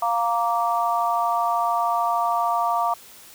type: chord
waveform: sine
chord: Bb major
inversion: second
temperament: just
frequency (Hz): 699.2 / 932.3 / 1165.4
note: F5 / Bb5 / D6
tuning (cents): +2 / 0 / -14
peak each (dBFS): -23 / -24 / -24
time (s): 0.02-2.94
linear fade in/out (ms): 5
effects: white hiss -46 dBFS RMS until 3.34 s